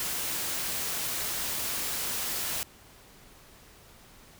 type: noise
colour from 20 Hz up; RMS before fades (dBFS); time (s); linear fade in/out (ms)
white; -32; 0-2.63; 0
effects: pink hiss -54 dBFS RMS until 4.39 s